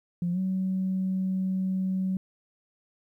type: tone with pitch glide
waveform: sine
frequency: 174.61 to 188.23 Hz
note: F3 to F#3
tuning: 0 to +30 cents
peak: -24 dBFS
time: 0.22-2.17 s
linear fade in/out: 2 ms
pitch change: +130 cents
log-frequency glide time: 0.32-0.39 s
effects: tanh soft clip ceiling -20 dBFS + 11-bit